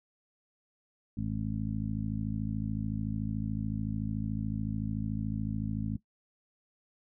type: harmonic tone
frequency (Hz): 53.7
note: A1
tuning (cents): -41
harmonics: 1 / 2 / 3 / 4 / 5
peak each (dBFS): -39 / -36 / -39 / -35 / -40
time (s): 1.17-5.97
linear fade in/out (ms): 5
effects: noise-tail reverb RT60 0.1 s tail -17 dB re dry